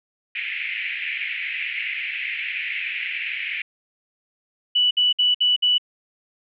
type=band-pass noise; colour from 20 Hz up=white; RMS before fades=-28 dBFS; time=0.35-3.62 s; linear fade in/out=5 ms; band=2000 to 2600 Hz; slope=48 dB/octave
type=tone bursts; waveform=sine; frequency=2960 Hz; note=F#7; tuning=in tune; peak=-15 dBFS; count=5; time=4.75-5.782 s; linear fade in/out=10 ms; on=160 ms; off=58 ms
effects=none